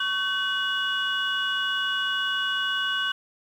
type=tone cluster; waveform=sine; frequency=1118 / 1528 / 2904 / 3446 Hz; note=C#6 / G6 / F#7 / A7; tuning=+14 / -45 / -33 / -37 cents; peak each=-32 / -26 / -27 / -34 dBFS; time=0-3.12 s; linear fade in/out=5 ms; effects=tanh soft clip ceiling -16 dBFS + 9-bit